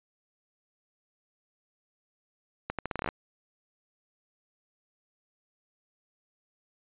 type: accelerating click train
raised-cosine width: 0.5 ms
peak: -16 dBFS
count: 11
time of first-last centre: 2.7-3.088 s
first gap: 87 ms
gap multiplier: 0.8
effects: resampled to 8000 Hz